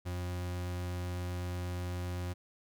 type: tone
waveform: 40% pulse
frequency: 89.2 Hz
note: F2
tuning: 37 cents sharp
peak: -34 dBFS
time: 0.05-2.34 s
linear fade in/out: 20 ms
effects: none